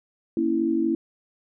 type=chord; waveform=sine; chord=A# diminished; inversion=none; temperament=equal; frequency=233.1 / 277.2 / 329.6 Hz; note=A#3 / C#4 / E4; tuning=0 / 0 / 0 cents; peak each=-27 / -27 / -22 dBFS; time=0.37-0.95 s; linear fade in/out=2 ms; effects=none